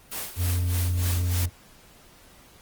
white noise with tremolo, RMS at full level -31 dBFS, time 0.11-1.46 s, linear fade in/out 10 ms, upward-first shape sine, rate 3.3 Hz, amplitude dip 75%
triangle tone, 88.3 Hz, F2, 20 cents sharp, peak -20 dBFS, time 0.36-1.5 s, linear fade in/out 50 ms
effects pink hiss -53 dBFS RMS until 2.61 s + Opus 24 kbps

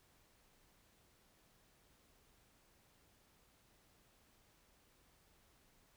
silence, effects pink hiss -71 dBFS RMS until 5.96 s

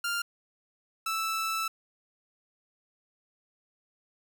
sawtooth tone pair in turn, 1396.9 / 1318.5 Hz, F6 / E6, 0 / 0 cents, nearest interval minor second, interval 100 cents, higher first, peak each -25 dBFS, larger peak neither, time 0.04-0.22 / 1.06-1.68 s, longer second, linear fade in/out 5 ms, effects none

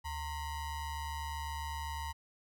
square ring-modulated tone, 494.9 Hz, B4, 4 cents sharp, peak -35 dBFS, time 0.04-2.13 s, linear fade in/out 20 ms, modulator 421 Hz, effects none

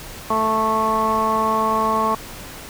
15% pulse tone with low-pass filter, 220 Hz, A3, in tune, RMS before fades -19 dBFS, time 0.3-2.15 s, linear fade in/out 5 ms, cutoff 1100 Hz, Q 7.9, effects pink hiss -36 dBFS RMS until 2.69 s

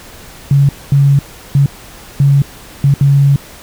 sine tone bursts at uneven times, 140 Hz, C#3, 18 cents sharp, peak -5 dBFS, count 6, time 0.51-0.69 / 0.92-1.19 / 1.55-1.66 / 2.2-2.42 / 2.84-2.94 / 3.01-3.36 s, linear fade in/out 2 ms, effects pink hiss -35 dBFS RMS until 3.62 s

